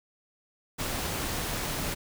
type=noise; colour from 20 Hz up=pink; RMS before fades=-32 dBFS; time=0.78-1.95 s; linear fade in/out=20 ms; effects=none